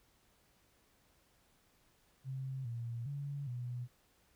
sine tone with pitch steps, 132.6 / 117.4 / 141.9 / 122.8 Hz, C3 / A#2 / C#3 / B2, +23 / +13 / +41 / -9 cents, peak -38 dBFS, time 2.24-3.88 s, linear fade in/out 50 ms, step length 410 ms, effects pink hiss -71 dBFS RMS until 4.35 s

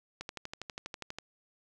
click train, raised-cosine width 0.2 ms, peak -22 dBFS, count 13, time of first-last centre 0.21-1.186 s, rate 12.3 Hz, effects none

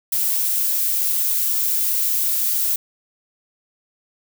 violet noise, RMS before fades -20 dBFS, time 0.12-2.76 s, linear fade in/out 5 ms, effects none

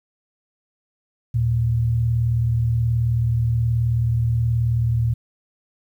sine tone pair together, 77.78 / 116.54 Hz, D#2 / A#2, 0 / 0 cents, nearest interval perfect fifth, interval 700 cents, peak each -26 / -17 dBFS, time 1.34-5.14 s, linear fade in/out 10 ms, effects 9-bit

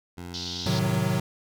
15% pulse tone with pitch glide, 88 to 88.51 Hz, F2 to F2, +14 to +24 cents, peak -30 dBFS, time 0.17-0.99 s, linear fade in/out 10 ms, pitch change +10 cents, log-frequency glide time 0.57-0.63 s
pink band-pass noise, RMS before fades -35 dBFS, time 0.34-0.79 s, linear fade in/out 0 ms, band 3300 to 5500 Hz, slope 48 dB/octave
square chord, A diminished seventh, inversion none, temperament equal with one note detuned, 108.93 / 130.81 / 155.56 / 185 Hz, A2 / C3 / Eb3 / Gb3, -17 / 0 / 0 / 0 cents, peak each -30 / -29 / -30 / -28 dBFS, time 0.66-1.2 s, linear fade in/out 5 ms
effects none

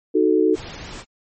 sine chord, D# diminished, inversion none, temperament equal, 311.1 / 370 / 440 Hz, D#4 / F#4 / A4, 0 / 0 / 0 cents, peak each -18 dBFS, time 0.14-0.56 s, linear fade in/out 20 ms
pink noise, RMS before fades -35 dBFS, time 0.53-1.05 s, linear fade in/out 50 ms
effects MP3 32 kbps

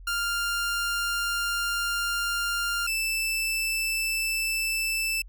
sawtooth tone pair in turn, 1398 / 2644 Hz, F6 / E7, +1 / +5 cents, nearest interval major seventh, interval 1104 cents, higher second, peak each -22 dBFS, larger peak neither, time 0.07-2.87 / 2.87-5.22 s, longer first, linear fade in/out 5 ms, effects added 43 Hz sine -42 dBFS peak until 5.28 s

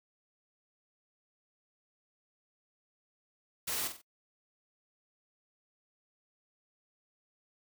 white noise with echo, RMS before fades -35 dBFS, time 3.67-3.88 s, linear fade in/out 10 ms, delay 46 ms, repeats 3, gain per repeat -8 dB, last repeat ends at 4.018 s, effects noise-tail reverb RT60 0.1 s tail -25 dB re dry

